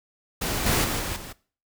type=noise with level steps; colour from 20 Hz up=pink; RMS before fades=-27 / -22 / -27 / -30 / -39 dBFS; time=0.41-1.33 s; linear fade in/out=10 ms; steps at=0.66 / 0.84 / 0.99 / 1.16 s; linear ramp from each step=5 ms; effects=noise-tail reverb RT60 0.4 s tail -20 dB re dry